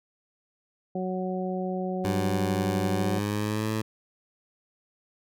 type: harmonic tone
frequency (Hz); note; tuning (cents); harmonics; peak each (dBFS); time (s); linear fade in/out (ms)
185.1; F#3; +1; 1 / 2 / 3 / 4; -30 / -33 / -35 / -36; 0.95-3.19; 5
type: tone with pitch glide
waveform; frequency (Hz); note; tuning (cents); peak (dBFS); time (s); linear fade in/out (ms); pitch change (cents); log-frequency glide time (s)
15% pulse; 98.5 to 109.29; G2 to A2; +9 to -11; -20; 2.04-3.82; 10; +180; 2.91-3.7
effects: none